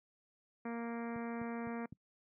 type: harmonic tone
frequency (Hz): 233.1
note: A#3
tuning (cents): 0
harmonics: 1 / 2 / 3 / 4 / 5 / 6 / 7 / 8 / 9 / 10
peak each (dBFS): -39 / -45 / -49 / -51 / -53 / -55 / -56 / -57 / -58 / -59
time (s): 0.65-1.86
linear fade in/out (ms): 5
type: click train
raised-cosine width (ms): 5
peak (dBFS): -31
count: 4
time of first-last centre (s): 1.16-1.925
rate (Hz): 3.92
effects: noise-tail reverb RT60 0.1 s tail -24 dB re dry + high-pass 150 Hz 12 dB/octave